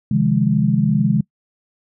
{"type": "chord", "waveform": "sine", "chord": "F minor seventh", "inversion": "second", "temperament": "equal with one note detuned", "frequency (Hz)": [133.41, 155.56, 174.61, 207.7], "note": ["C3", "Eb3", "F3", "Ab3"], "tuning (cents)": [34, 0, 0, 0], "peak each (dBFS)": [-19, -19, -21, -17], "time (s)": [0.11, 1.21], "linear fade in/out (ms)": 5, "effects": ["noise-tail reverb RT60 0.1 s tail -24 dB re dry"]}